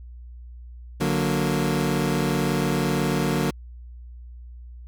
25% pulse chord, D augmented, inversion none, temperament equal, 146.83 / 185 / 233.1 Hz, D3 / F#3 / A#3, 0 / 0 / 0 cents, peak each -21 / -22 / -23 dBFS, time 1-3.51 s, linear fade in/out 10 ms, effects added 60 Hz sine -38 dBFS peak until 4.87 s

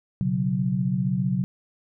sine chord, B suspended second, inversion none, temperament equal, 123.47 / 138.59 / 185 Hz, B2 / C#3 / F#3, 0 / 0 / 0 cents, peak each -28 / -26 / -24 dBFS, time 0.21-1.44 s, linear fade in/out 0 ms, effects none

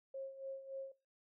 sine tone with tremolo, 539 Hz, C#5, 49 cents flat, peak -40 dBFS, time 0.14-0.92 s, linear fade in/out 5 ms, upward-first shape sine, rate 3.5 Hz, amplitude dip 70%, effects noise-tail reverb RT60 0.3 s tail -21 dB re dry

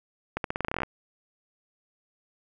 accelerating click train, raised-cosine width 0.5 ms, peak -13 dBFS, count 14, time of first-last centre 0.37-0.833 s, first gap 72 ms, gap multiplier 0.87, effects none

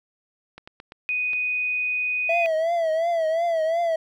clicks, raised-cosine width 0.3 ms, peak -24 dBFS, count 5, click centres 0.58 / 0.675 / 0.801 / 0.921 / 1.333 s
sine tone, 2489 Hz, D#7, in tune, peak -22 dBFS, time 1.09-2.46 s, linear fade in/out 0 ms
triangle tone with vibrato, 659.3 Hz, E5, in tune, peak -18 dBFS, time 2.29-3.96 s, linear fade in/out 5 ms, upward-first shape triangle, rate 2.8 Hz, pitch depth 95 cents each way
effects none

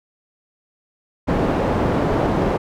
white low-pass noise, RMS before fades -19 dBFS, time 1.27-2.58 s, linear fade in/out 20 ms, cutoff 580 Hz, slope 12 dB/octave, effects none

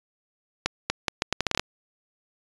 accelerating click train, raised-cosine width 0.2 ms, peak -5 dBFS, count 11, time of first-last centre 0.66-1.596 s, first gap 240 ms, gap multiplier 0.76, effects resampled to 22050 Hz

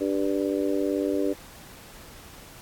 harmonic tone, 98 Hz, G2, in tune, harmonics 3 / 4 / 5 / 6, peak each -26 / -28 / -30 / -32 dBFS, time 0-1.34 s, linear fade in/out 20 ms, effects pink hiss -47 dBFS RMS until 2.61 s + AAC 64 kbps

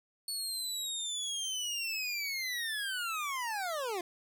25% pulse linear sweep, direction down, 4435 to 337.8 Hz, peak -30 dBFS, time 0.28-4.01 s, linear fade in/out 2 ms, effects none

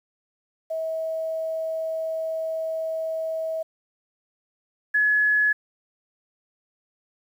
sine tone pair in turn, 644 / 1698.1 Hz, E5 / G#6, -41 / +38 cents, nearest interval octave + perfect fourth, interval 1679 cents, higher second, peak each -25 / -17 dBFS, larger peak second, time 0.7-3.63 / 4.94-5.53 s, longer first, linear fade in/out 10 ms, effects 9-bit

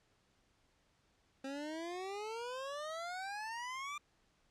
25% pulse exponential sweep, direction up, 265.5 to 1197 Hz, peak -37 dBFS, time 1.44-3.98 s, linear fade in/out 5 ms, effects pink hiss -74 dBFS RMS until 4.5 s + low-pass 7000 Hz 12 dB/octave

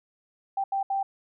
sine tone bursts at uneven times, 784 Hz, G5, in tune, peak -24 dBFS, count 3, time 0.57-0.64 / 0.72-0.83 / 0.9-1.03 s, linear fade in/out 5 ms, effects none

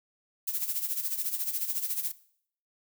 violet noise with tremolo, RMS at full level -29 dBFS, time 0.47-2.12 s, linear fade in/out 10 ms, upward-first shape sine, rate 14 Hz, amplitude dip 70%, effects noise-tail reverb RT60 0.6 s tail -18 dB re dry

